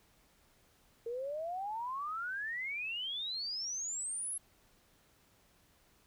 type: exponential sweep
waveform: sine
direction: up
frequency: 455.1 to 11175 Hz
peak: -36 dBFS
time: 1.06-4.38 s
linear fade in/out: 5 ms
effects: pink hiss -68 dBFS RMS until 6.06 s